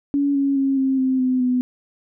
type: tone with pitch steps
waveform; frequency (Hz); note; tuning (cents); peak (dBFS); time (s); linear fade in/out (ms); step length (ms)
sine; 282.9 / 277.2 / 271.7 / 266.3 / 260.9 / 255.7 / 250.6; C#4 / C#4 / C#4 / C4 / C4 / C4 / B3; +35 / 0 / -35 / +31 / -5 / -40 / +25; -16; 0.14-1.61; 0; 210
effects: none